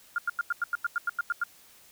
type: tone bursts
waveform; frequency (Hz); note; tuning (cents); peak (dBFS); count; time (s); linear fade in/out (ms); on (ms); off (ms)
sine; 1407; F6; +12; -24; 12; 0.16-1.437; 2; 23; 91
effects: white hiss -56 dBFS RMS until 1.91 s